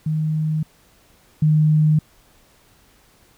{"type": "tone pair in turn", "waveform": "sine", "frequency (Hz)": [155.56, 153.77], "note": ["D#3", "D#3"], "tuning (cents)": [0, -20], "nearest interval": "unison", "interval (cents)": 20, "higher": "first", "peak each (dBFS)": [-18, -12], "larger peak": "second", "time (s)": [[0.06, 0.63], [1.42, 1.99]], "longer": "neither", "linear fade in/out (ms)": 5, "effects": ["pink hiss -55 dBFS RMS until 3.37 s"]}